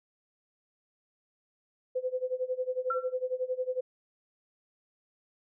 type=tone with tremolo; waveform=sine; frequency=509 Hz; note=C5; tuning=48 cents flat; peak=-26 dBFS; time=1.95-3.81 s; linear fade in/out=10 ms; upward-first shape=sine; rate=11 Hz; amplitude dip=90%
type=tone with exponential decay; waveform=sine; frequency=1356 Hz; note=E6; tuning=49 cents sharp; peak=-25 dBFS; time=2.9-3.14 s; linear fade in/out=5 ms; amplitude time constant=52 ms
effects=none